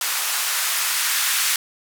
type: noise with band-pass filter sweep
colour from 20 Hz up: violet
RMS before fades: -22 dBFS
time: 0.01-1.56 s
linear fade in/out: 2 ms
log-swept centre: 1000 to 1500 Hz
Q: 1.2
effects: none